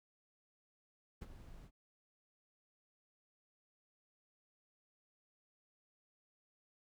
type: noise with ADSR envelope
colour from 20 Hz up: brown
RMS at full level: -43 dBFS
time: 1.21-1.71 s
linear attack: 12 ms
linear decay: 31 ms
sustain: -11 dB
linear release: 61 ms
effects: none